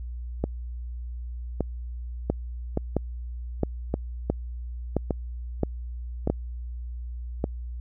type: two click trains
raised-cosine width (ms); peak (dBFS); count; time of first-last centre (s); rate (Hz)
2; -11 / -9; 7 / 7; 0.44-7.441 / 2.3-6.3; 0.857 / 1.5
effects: added 60 Hz sine -32 dBFS peak until 7.8 s